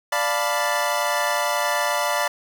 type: chord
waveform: 25% pulse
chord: B half-diminished seventh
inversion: first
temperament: equal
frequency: 587.3 / 698.5 / 880 / 987.8 Hz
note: D5 / F5 / A5 / B5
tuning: 0 / 0 / 0 / 0 cents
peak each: -21 / -23 / -24 / -22 dBFS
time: 0.12-2.28 s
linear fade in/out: 5 ms
effects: none